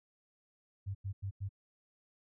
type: tone bursts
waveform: sine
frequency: 98.2 Hz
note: G2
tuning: 4 cents sharp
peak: -35 dBFS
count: 4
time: 0.86-1.492 s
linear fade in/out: 20 ms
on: 89 ms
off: 92 ms
effects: none